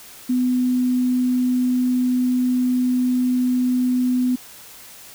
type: tone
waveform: sine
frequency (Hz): 250.8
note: B3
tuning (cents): +27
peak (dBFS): -16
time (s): 0.29-4.36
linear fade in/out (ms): 10
effects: white hiss -42 dBFS RMS until 5.14 s